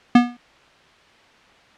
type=tone with exponential decay; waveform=square; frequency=242.2 Hz; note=B3; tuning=34 cents flat; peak=-6 dBFS; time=0.15-0.37 s; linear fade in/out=5 ms; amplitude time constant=46 ms; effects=white hiss -51 dBFS RMS until 1.77 s + low-pass 3000 Hz 12 dB/octave